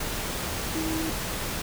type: tone in noise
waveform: sine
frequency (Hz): 319.4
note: D#4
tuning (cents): +45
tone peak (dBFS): -28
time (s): 0.75-1.1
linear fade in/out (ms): 5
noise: pink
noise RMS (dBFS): -31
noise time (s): 0-1.62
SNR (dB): 0
effects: none